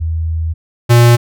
sine / square tone pair in turn, 81 / 119.17 Hz, E2 / A#2, -30 / +39 cents, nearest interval perfect fifth, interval 669 cents, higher second, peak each -14 / -5 dBFS, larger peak second, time 0-0.54 / 0.89-1.17 s, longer first, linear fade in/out 20 ms, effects none

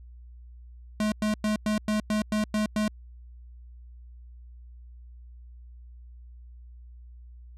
square tone bursts, 213.1 Hz, G#3, 45 cents sharp, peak -24 dBFS, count 9, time 1-2.88 s, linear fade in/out 2 ms, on 120 ms, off 100 ms, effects added 60 Hz sine -44 dBFS peak until 7.57 s + low-pass 10000 Hz 12 dB/octave

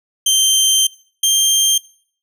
20% pulse tone pair in turn, 3136 / 3174 Hz, G7 / G7, 0 / +21 cents, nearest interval unison, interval 21 cents, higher second, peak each -6 dBFS, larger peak neither, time 0.26-0.87 / 1.23-1.78 s, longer first, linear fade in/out 5 ms, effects noise-tail reverb RT60 0.5 s tail -21 dB re dry

